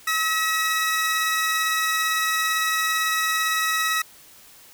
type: tone pair together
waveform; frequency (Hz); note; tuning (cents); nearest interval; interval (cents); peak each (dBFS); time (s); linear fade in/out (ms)
sawtooth; 1286.6 / 1921; E6 / B6; -42 / -48; perfect fifth; 694; -20; 0.07-4.02; 5
effects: white hiss -49 dBFS RMS until 4.73 s